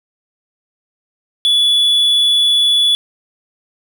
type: tone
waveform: triangle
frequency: 3427 Hz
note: A7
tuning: 46 cents flat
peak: -8 dBFS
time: 1.45-2.95 s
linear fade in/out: 0 ms
effects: none